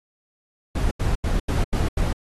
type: noise bursts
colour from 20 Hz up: brown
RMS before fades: -21 dBFS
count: 6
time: 0.75-2.13 s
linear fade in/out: 5 ms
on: 160 ms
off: 84 ms
effects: AAC 32 kbps